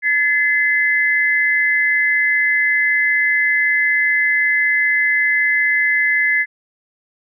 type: tone pair together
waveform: sine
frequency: 1718.8 / 2044 Hz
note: A6 / C7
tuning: -41 / -41 cents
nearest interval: minor third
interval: 300 cents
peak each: -17 / -15 dBFS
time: 0.02-6.46 s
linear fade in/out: 50 ms
effects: none